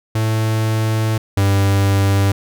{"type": "tone pair in turn", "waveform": "45% pulse", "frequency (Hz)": [110, 98.74], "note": ["A2", "G2"], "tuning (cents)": [0, 13], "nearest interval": "major second", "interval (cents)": 187, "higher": "first", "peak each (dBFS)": [-15, -12], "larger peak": "second", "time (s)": [[0.15, 1.18], [1.37, 2.32]], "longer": "first", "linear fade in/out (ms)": 5, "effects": []}